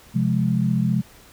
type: chord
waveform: sine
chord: F minor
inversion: second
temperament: just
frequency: 130.96 / 174.61 / 209.5 Hz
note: C3 / F3 / Ab3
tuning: +2 / 0 / +15 cents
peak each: -22 dBFS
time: 0.14-1.02 s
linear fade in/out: 20 ms
effects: pink hiss -49 dBFS RMS until 1.32 s